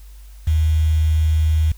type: tone with quantisation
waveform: sine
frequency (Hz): 78.5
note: D#2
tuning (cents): +16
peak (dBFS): -13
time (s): 0.47-1.72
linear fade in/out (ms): 5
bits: 6
effects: added 50 Hz sine -37 dBFS peak until 1.77 s + white hiss -53 dBFS RMS until 1.77 s